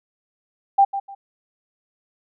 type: tone with echo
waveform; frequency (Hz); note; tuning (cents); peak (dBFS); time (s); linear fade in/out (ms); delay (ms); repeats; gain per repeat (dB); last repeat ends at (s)
sine; 791; G5; +15; -10; 0.78-0.85; 10; 150; 2; -12; 1.15
effects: none